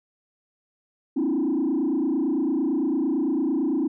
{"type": "tone with frequency modulation", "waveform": "sine", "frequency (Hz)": 293.7, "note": "D4", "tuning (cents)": 0, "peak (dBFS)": -19, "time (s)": [1.16, 3.88], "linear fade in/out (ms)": 10, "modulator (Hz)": 28.9, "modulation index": 1.6, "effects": ["tanh soft clip ceiling -18 dBFS"]}